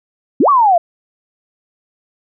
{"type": "exponential two-way sweep", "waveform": "sine", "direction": "up then down", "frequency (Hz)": [221.1, 1186, 661], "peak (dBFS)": -7, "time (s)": [0.4, 0.78], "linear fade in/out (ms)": 5, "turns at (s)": 0.49, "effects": []}